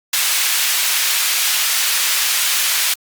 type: high-pass noise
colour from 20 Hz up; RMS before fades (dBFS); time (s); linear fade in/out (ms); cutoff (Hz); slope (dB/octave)
pink; -17; 0.13-2.94; 5; 2100; 12
effects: Opus 48 kbps